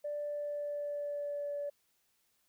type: tone with pitch glide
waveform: sine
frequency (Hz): 587.3 to 576.5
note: D5 to D5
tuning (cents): 0 to -32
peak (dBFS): -34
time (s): 0.04-1.7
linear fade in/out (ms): 10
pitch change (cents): -32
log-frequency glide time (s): 0.16-1.58
effects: tanh soft clip ceiling -30 dBFS + white hiss -75 dBFS RMS until 2.48 s